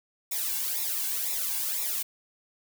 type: noise with flanger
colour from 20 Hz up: blue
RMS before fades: -30 dBFS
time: 0.31-2.03 s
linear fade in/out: 10 ms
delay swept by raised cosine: 0.65 to 1.62 ms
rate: 2 Hz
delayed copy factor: -0.85
effects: none